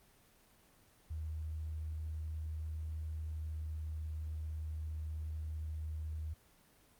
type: tone with pitch glide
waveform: sine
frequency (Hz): 78.3 to 77.85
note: D#2 to D#2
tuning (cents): +11 to +2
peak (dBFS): -38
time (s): 1.1-6.34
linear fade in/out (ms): 10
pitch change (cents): -9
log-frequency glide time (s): 3.13-3.75
effects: pink hiss -66 dBFS RMS until 6.99 s + Opus 24 kbps

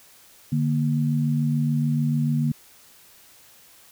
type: tone pair together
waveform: sine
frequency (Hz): 147.85 / 234.7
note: D3 / A#3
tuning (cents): +12 / +12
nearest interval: minor sixth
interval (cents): 800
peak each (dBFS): -21 / -24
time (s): 0.52-2.52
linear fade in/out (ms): 5
effects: white hiss -52 dBFS RMS until 3.91 s

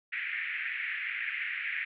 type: band-pass noise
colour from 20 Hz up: white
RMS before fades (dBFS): -35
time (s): 0.12-1.85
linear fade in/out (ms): 10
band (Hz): 1700 to 2400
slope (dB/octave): 48
effects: none

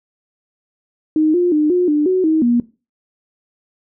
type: tone with pitch steps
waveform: sine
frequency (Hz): 310.6 / 353.9 / 302.6 / 358.7 / 297.9 / 371.4 / 316.4 / 239.1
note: D#4 / F4 / D#4 / F4 / D4 / F#4 / D#4 / A#3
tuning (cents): -3 / +23 / -48 / +46 / +25 / +7 / +29 / +44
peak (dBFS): -11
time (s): 1.16-2.6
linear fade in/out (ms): 2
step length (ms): 180
effects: noise-tail reverb RT60 0.3 s tail -18 dB re dry

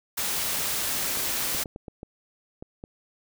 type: noise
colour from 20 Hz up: white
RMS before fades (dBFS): -28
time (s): 0.17-1.64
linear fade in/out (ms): 10
type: clicks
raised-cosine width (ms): 2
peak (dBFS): -25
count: 8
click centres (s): 1.173 / 1.548 / 1.658 / 1.761 / 1.882 / 2.031 / 2.625 / 2.839
effects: none

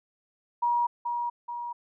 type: tone with echo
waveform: sine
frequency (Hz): 955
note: A#5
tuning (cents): +42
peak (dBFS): -22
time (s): 0.62-0.87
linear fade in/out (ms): 10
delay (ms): 430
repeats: 2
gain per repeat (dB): -5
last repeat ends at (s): 1.73
effects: none

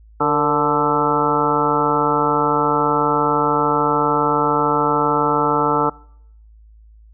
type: harmonic tone with a mistuned harmonic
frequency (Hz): 146.83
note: D3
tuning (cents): 0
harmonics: 1 / 2 / 3 / 4 / 5 / 6 / 7 / 8 / 9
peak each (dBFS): -28 / -23 / -21 / -27 / -27 / -20 / -26 / -25 / -20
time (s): 0.2-5.9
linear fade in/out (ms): 10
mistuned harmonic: 3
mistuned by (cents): +54
effects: noise-tail reverb RT60 0.7 s tail -24 dB re dry + added 54 Hz sine -43 dBFS peak until 7.13 s

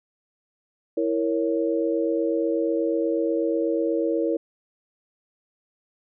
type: chord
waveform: sine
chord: A# diminished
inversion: second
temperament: equal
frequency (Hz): 329.6 / 466.2 / 554.4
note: E4 / A#4 / C#5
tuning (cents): 0 / 0 / 0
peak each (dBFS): -24 / -25 / -27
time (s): 0.97-4.37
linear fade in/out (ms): 5
effects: none

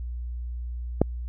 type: click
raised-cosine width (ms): 2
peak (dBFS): -4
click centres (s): 1.016
effects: added 60 Hz sine -30 dBFS peak until 1.28 s

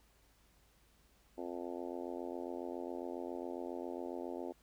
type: harmonic tone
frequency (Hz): 87.31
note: F2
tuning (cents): 0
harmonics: 3 / 4 / 5 / 6 / 7 / 8 / 9 / 10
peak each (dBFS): -46 / -44 / -48 / -49 / -49 / -52 / -55 / -54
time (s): 1.37-4.53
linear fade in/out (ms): 20
effects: added 53 Hz sine -70 dBFS peak until 4.62 s + pink hiss -70 dBFS RMS until 4.62 s

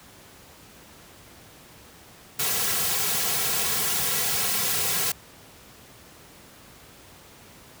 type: noise with comb filter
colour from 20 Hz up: white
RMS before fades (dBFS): -25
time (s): 2.39-5.12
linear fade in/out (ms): 5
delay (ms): 3.3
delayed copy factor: -0.85
effects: pink hiss -49 dBFS RMS until 7.8 s + high-pass 60 Hz 12 dB/octave

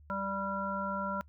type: harmonic tone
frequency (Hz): 196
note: G3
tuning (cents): 0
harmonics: 1 / 3 / 5 / 7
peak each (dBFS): -38 / -39 / -38 / -36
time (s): 0.1-1.21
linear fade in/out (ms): 0
effects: noise-tail reverb RT60 0.1 s tail -24 dB re dry + added 74 Hz sine -54 dBFS peak until 1.28 s

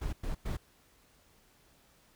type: noise bursts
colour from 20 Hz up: brown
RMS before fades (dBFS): -34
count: 3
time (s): 0.01-0.57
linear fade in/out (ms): 10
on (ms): 120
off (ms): 100
effects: pink hiss -65 dBFS RMS until 2.15 s

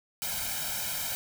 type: noise with comb filter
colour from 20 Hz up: white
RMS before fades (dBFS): -33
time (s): 0.22-1.15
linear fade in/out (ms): 0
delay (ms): 1.3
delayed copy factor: +0.95
effects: none

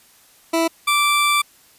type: tone pair in turn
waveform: 20% pulse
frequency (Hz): 329.6 / 1170.2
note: E4 / D6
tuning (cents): 0 / -7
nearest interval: octave + minor seventh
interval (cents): 2193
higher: second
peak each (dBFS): -11 / -10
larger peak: second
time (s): 0.53-0.68 / 0.87-1.42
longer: second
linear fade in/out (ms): 10
effects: white hiss -52 dBFS RMS until 1.78 s + resampled to 32000 Hz

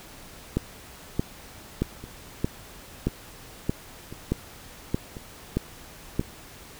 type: two click trains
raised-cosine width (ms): 3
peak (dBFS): -10 / -24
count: 10 / 5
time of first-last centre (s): 0.57-6.195 / 2.04-6.211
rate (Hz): 1.6 / 0.959
effects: pink hiss -46 dBFS RMS until 6.79 s

